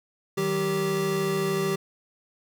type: tone cluster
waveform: square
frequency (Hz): 155.7 / 189 / 390.5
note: D#3 / F#3 / G4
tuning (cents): +2 / +37 / -7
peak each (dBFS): -32 / -32 / -26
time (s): 0.37-1.76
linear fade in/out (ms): 10
effects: none